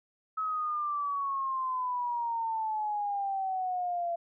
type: exponential sweep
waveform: sine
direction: down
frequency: 1290 to 679 Hz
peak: -29 dBFS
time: 0.37-4.16 s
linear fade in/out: 10 ms
effects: none